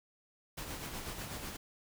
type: noise with tremolo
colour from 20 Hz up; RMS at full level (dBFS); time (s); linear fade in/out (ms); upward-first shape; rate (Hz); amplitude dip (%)
pink; -41; 0.57-1.57; 10; sine; 8.1; 40
effects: none